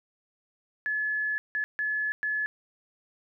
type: tone bursts at uneven times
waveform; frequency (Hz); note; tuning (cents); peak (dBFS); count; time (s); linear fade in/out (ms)
sine; 1713; A6; -47; -26; 4; 0.86-1.38 / 1.55-1.64 / 1.79-2.12 / 2.23-2.46; 0
effects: none